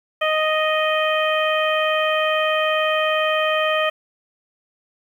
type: harmonic tone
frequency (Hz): 622.3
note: D#5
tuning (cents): 0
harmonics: 1 / 2 / 3 / 4 / 5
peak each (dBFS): -20 / -23 / -25 / -26 / -27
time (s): 0.21-3.9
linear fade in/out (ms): 10
effects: 8-bit